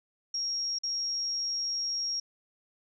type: tone with dropouts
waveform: sine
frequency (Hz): 5588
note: F8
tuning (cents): 0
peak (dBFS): -29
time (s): 0.34-2.2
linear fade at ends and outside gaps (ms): 5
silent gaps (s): 0.787-0.834
effects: none